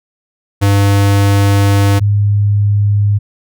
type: tone pair in turn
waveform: square / sine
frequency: 100 / 102.57 Hz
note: G2 / G#2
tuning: +35 / -21 cents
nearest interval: unison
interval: 44 cents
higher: second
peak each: -8 dBFS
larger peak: neither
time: 0.61-2 / 2-3.19 s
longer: first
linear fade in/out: 20 ms
effects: none